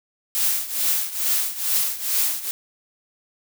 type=noise with tremolo; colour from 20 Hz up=blue; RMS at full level=-19 dBFS; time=0.35-2.51 s; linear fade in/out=0 ms; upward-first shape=triangle; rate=2.3 Hz; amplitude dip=85%; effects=none